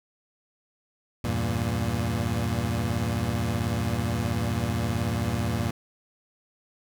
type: chord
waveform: 25% pulse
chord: E diminished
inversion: none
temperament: equal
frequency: 82.41 / 98 / 116.54 Hz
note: E2 / G2 / Bb2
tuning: 0 / 0 / 0 cents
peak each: -27 / -27 / -24 dBFS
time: 1.24-5.71 s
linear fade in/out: 5 ms
effects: none